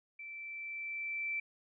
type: tone with level ramp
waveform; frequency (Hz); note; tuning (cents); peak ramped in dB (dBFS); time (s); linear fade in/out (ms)
sine; 2332; D7; -13; -44 to -33; 0.19-1.4; 5
effects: none